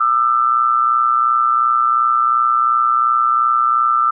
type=tone pair together; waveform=sine; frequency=1207 / 1329.8 Hz; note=D6 / E6; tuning=+47 / +15 cents; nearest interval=major second; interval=168 cents; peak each=-15 / -14 dBFS; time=0-4.11 s; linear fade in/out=10 ms; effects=none